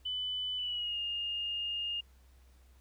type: tone with pitch glide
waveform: sine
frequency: 3000 to 2832 Hz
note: F#7 to F7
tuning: +23 to +23 cents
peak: -33 dBFS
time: 0.05-2.01 s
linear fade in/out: 10 ms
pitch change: -100 cents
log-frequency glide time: 0.57-0.99 s
effects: added 64 Hz sine -58 dBFS peak until 2.8 s + pink hiss -69 dBFS RMS until 2.8 s